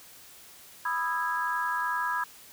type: chord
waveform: sine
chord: E major seventh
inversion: second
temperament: just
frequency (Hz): 988.9 / 1236.1 / 1318.5 / 1648.1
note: B5 / D#6 / E6 / G#6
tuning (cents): +2 / -12 / 0 / -14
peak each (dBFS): -30 / -35 / -36 / -31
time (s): 0.85-2.24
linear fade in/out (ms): 5
effects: white hiss -51 dBFS RMS until 2.52 s